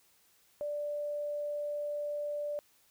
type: tone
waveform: sine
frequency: 587.3 Hz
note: D5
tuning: in tune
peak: -33 dBFS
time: 0.61-2.59 s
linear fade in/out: 0 ms
effects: white hiss -67 dBFS RMS until 2.9 s